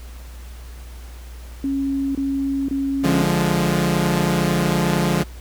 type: tone bursts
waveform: sine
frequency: 274.2 Hz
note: C#4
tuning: 19 cents flat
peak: -19 dBFS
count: 3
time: 1.64-3.22 s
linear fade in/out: 2 ms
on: 510 ms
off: 25 ms
type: chord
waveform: sawtooth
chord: D diminished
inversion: none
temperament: equal with one note detuned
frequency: 145.73 / 174.61 / 207.7 Hz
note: D3 / F3 / Ab3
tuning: -13 / 0 / 0 cents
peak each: -18 / -16 / -19 dBFS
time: 3.03-5.24 s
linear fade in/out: 20 ms
effects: added 60 Hz sine -34 dBFS peak until 5.4 s + pink hiss -46 dBFS RMS until 5.4 s